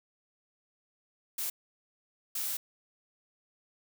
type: noise bursts at uneven times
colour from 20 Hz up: blue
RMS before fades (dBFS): -34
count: 2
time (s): 1.38-1.5 / 2.35-2.57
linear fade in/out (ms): 5
effects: none